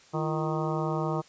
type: harmonic tone with a mistuned harmonic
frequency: 155.56 Hz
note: D#3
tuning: in tune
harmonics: 1 / 2 / 3 / 4 / 5 / 6 / 7 / 8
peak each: -30 / -33 / -35 / -36 / -37 / -38 / -38 / -39 dBFS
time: 0.13-1.22 s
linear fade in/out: 20 ms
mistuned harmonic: 2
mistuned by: +140 cents
effects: white hiss -56 dBFS RMS until 1.28 s + resampled to 16000 Hz